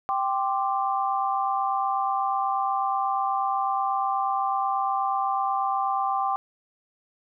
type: chord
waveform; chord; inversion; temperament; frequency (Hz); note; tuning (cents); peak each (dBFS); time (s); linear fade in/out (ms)
sine; G suspended fourth; none; equal; 784 / 1046.5 / 1174.7; G5 / C6 / D6; 0 / 0 / 0; -25 / -29 / -28; 0.09-6.36; 0
effects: none